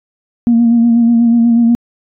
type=tone with vibrato; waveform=sine; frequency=233.8 Hz; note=A#3; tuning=5 cents sharp; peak=-5 dBFS; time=0.47-1.75 s; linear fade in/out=0 ms; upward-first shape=sine; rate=8.2 Hz; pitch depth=31 cents each way; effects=tanh soft clip ceiling -2 dBFS